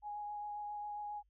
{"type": "tone with vibrato", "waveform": "sine", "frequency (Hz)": 830.6, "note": "G#5", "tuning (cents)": 0, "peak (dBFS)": -40, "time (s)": [0.02, 1.23], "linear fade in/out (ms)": 50, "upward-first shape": "sine", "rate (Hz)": 7.4, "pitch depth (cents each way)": 11, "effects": ["added 50 Hz sine -70 dBFS peak until 1.29 s"]}